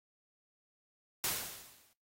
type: noise with exponential decay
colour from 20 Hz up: white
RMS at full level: -31 dBFS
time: 1.24-1.93 s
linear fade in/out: 0 ms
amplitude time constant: 150 ms
effects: noise-tail reverb RT60 0.3 s tail -23 dB re dry + AAC 48 kbps